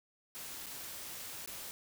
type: noise with dropouts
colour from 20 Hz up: white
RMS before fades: -45 dBFS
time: 0.35-1.71 s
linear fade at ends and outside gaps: 0 ms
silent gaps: 0.66-0.666 / 1.46-1.475 s
effects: none